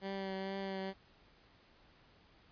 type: tone with vibrato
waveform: 15% pulse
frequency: 193.2 Hz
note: G3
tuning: 25 cents flat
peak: -32 dBFS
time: 0.01-0.94 s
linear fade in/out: 50 ms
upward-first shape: triangle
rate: 2.2 Hz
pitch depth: 23 cents each way
effects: pink hiss -65 dBFS RMS until 2.51 s + resampled to 11025 Hz